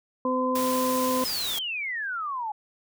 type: harmonic tone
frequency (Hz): 255.9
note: C4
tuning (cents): -38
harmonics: 1 / 2 / 4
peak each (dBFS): -27 / -27 / -27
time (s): 0.25-1.24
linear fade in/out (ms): 2
type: noise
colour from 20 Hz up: white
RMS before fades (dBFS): -33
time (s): 0.55-1.59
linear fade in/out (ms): 5
type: exponential sweep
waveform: sine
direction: down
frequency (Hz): 5240 to 825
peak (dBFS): -28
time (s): 1.25-2.52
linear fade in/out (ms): 5
effects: none